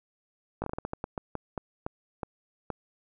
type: slowing click train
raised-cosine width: 1 ms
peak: -18 dBFS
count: 15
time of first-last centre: 0.62-2.703 s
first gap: 19 ms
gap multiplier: 1.28
effects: none